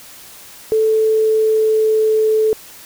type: tone with pitch glide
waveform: sine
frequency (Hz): 438.6 to 435.6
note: A4 to A4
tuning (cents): -6 to -17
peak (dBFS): -11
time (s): 0.72-2.53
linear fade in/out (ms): 0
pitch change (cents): -11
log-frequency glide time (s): 0.9-2.27
effects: white hiss -39 dBFS RMS until 2.85 s